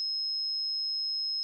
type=tone; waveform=sine; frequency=5150 Hz; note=E8; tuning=41 cents flat; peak=-29 dBFS; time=0-1.43 s; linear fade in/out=0 ms; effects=none